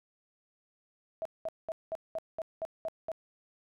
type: tone bursts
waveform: sine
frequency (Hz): 648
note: E5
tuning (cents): -30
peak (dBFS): -32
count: 9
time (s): 1.22-3.117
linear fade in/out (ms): 0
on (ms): 33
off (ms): 200
effects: none